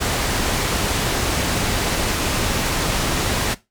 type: low-pass noise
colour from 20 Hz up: pink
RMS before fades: -21 dBFS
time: 0-3.55 s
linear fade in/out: 20 ms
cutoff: 10000 Hz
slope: 12 dB/octave
effects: noise-tail reverb RT60 0.2 s tail -17 dB re dry